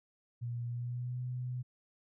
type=tone with pitch glide; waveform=sine; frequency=119.4 to 125.12 Hz; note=A#2 to B2; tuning=+42 to +23 cents; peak=-35 dBFS; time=0.41-1.63 s; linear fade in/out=20 ms; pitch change=+81 cents; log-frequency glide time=0.66-1.21 s; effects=none